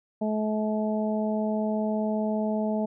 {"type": "harmonic tone", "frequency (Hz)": 214.9, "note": "A3", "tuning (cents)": -41, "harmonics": [1, 2, 3, 4], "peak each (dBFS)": [-26, -33, -30, -37], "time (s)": [0.21, 2.86], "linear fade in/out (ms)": 10, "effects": []}